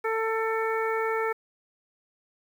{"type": "harmonic tone", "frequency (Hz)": 445.7, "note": "A4", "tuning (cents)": 22, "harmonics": [1, 2, 3, 4, 5], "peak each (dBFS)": [-27, -32, -32, -35, -36], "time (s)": [0.04, 1.33], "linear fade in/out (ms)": 10, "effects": ["9-bit"]}